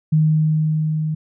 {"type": "tone with level ramp", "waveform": "sine", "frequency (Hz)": 155.56, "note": "D#3", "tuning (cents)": 0, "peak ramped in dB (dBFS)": [-11, -19], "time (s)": [0.12, 1.15], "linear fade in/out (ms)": 10, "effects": []}